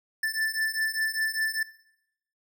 square beating tone pair, 1760 / 1765 Hz, A6 / A6, 0 / +5 cents, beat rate 5 Hz, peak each -30 dBFS, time 0.23-1.63 s, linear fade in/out 5 ms, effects noise-tail reverb RT60 0.8 s tail -19 dB re dry

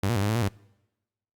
sawtooth tone with pitch steps, 98.8 / 119.2 / 98.3 / 103 / 110.3 / 118.9 / 99 Hz, G2 / A#2 / G2 / G#2 / A2 / A#2 / G2, +14 / +39 / +5 / -14 / +5 / +35 / +18 cents, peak -19 dBFS, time 0.03-0.485 s, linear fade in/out 5 ms, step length 65 ms, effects noise-tail reverb RT60 1.0 s tail -26 dB re dry + Opus 48 kbps

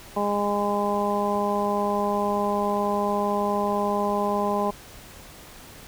harmonic tone, 204.5 Hz, G#3, 26 cents flat, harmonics 1 / 2 / 3 / 4 / 5, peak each -28 / -28 / -28 / -28 / -28 dBFS, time 0.16-4.71 s, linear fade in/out 10 ms, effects pink hiss -45 dBFS RMS until 5.87 s

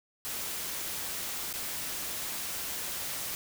white noise with dropouts, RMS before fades -36 dBFS, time 0.25-3.35 s, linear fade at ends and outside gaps 0 ms, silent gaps 1.528-1.538 s, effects none

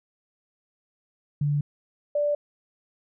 sine tone pair in turn, 145.7 / 586 Hz, D3 / D5, -13 / -4 cents, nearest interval 2 octaves, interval 2409 cents, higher second, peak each -21 / -21 dBFS, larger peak neither, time 1.41-1.61 / 2.15-2.35 s, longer neither, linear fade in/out 5 ms, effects none

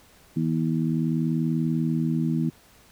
harmonic tone, 80.4 Hz, E2, 43 cents flat, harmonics 2 / 3 / 4, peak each -24 / -26 / -30 dBFS, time 0.36-2.5 s, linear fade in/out 10 ms, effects pink hiss -55 dBFS RMS until 2.91 s

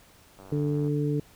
click train, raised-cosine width 1 ms, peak -34 dBFS, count 48, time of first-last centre 0.39-0.879 s, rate 96.2 Hz
harmonic tone, 146.83 Hz, D3, in tune, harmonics 1 / 2 / 3, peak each -26 / -29 / -31 dBFS, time 0.52-1.2 s, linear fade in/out 2 ms
effects pink hiss -56 dBFS RMS until 1.35 s

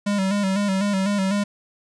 square tone with vibrato, 197.3 Hz, G3, 11 cents sharp, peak -20 dBFS, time 0.06-1.44 s, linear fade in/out 10 ms, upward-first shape square, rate 4 Hz, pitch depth 56 cents each way, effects resampled to 22050 Hz + 9-bit

